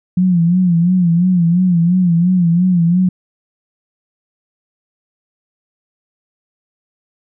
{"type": "tone with vibrato", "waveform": "sine", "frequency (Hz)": 175.8, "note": "F3", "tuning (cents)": 12, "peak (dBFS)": -9, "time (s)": [0.17, 3.09], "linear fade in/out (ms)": 5, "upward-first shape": "sine", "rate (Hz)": 2.9, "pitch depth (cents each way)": 94, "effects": []}